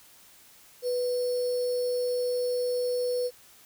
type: tone with sample-and-hold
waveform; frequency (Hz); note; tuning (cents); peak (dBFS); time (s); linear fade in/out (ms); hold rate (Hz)
sine; 493.9; B4; 0; -25; 0.82-3.31; 50; 4900
effects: white hiss -55 dBFS RMS until 3.65 s